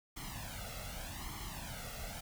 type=noise with flanger; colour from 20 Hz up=pink; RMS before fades=-44 dBFS; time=0.16-2.21 s; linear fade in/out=10 ms; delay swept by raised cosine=0.94 to 1.5 ms; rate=0.84 Hz; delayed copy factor=+0.8; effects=none